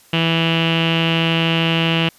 sawtooth tone with low-pass filter, 164.81 Hz, E3, in tune, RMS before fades -17 dBFS, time 0.13-2.09 s, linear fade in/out 5 ms, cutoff 2900 Hz, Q 8.8, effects white hiss -50 dBFS RMS until 2.18 s + resampled to 32000 Hz

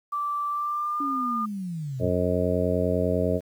sine tone with pitch glide, 1168 to 1211.3 Hz, D6 to D#6, -10 to -47 cents, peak -25 dBFS, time 0.12-1.46 s, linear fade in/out 10 ms, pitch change +63 cents, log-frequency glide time 0.49-1.07 s
sine linear sweep, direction down, 290 to 110 Hz, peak -29 dBFS, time 1-2.09 s, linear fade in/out 5 ms
harmonic tone, 90 Hz, F#2, 47 cents flat, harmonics 1 / 2 / 3 / 4 / 5 / 6 / 7, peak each -29 / -29 / -30 / -34 / -28 / -29 / -28 dBFS, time 1.99-3.41 s, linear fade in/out 50 ms
effects 9-bit

